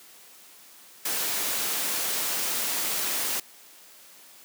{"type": "noise", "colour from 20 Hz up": "white", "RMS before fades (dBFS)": -28, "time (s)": [1.05, 3.4], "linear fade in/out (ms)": 5, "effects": ["white hiss -51 dBFS RMS until 4.44 s", "high-pass 200 Hz 12 dB/octave"]}